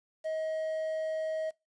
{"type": "tone with quantisation", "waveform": "triangle", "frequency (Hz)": 633, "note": "D#5", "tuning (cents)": 30, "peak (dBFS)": -29, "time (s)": [0.24, 1.51], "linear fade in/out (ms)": 20, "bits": 9, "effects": ["noise-tail reverb RT60 0.2 s tail -21 dB re dry", "resampled to 22050 Hz"]}